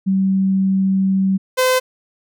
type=tone pair in turn; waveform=sine / sawtooth; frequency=191.9 / 512.3 Hz; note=G3 / C5; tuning=-37 / -37 cents; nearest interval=octave + perfect fourth; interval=1700 cents; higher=second; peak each=-13 / -9 dBFS; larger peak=second; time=0.06-1.38 / 1.57-1.8 s; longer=first; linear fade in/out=20 ms; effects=none